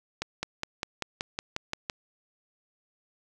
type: accelerating click train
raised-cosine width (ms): 0.2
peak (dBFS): -13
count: 10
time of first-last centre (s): 0.22-1.898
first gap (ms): 210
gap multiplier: 0.97
effects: none